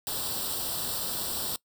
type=noise with comb filter; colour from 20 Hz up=white; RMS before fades=-32 dBFS; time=0.07-1.56 s; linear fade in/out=0 ms; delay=0.23 ms; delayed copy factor=+0.8; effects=noise-tail reverb RT60 0.1 s tail -22 dB re dry